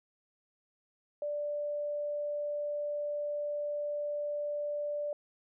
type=tone; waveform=sine; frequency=587.3 Hz; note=D5; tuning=in tune; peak=-32 dBFS; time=1.22-5.13 s; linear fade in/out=2 ms; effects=none